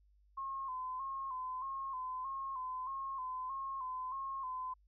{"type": "tone with vibrato", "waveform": "sine", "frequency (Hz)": 1050, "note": "C6", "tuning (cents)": 6, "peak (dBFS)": -38, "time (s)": [0.37, 4.74], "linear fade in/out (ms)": 10, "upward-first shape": "square", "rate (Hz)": 1.6, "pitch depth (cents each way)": 49, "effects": ["added 50 Hz sine -65 dBFS peak until 4.87 s"]}